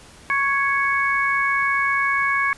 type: harmonic tone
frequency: 554.4 Hz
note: C#5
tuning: in tune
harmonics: 2 / 3 / 4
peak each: -22 / -22 / -22 dBFS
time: 0.3-2.53 s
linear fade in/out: 0 ms
effects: pink hiss -46 dBFS RMS until 2.57 s + resampled to 24000 Hz